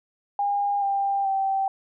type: tone with pitch steps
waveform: sine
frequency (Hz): 810 / 793.3 / 777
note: G#5 / G5 / G5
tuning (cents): -43 / +20 / -16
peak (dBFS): -21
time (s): 0.39-1.68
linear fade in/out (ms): 2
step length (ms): 430
effects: none